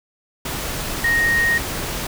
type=tone in noise; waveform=sine; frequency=1864.7 Hz; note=A#6; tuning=in tune; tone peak=-15 dBFS; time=1.04-1.58 s; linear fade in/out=5 ms; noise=pink; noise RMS=-26 dBFS; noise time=0.45-2.07 s; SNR=+8 dB; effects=none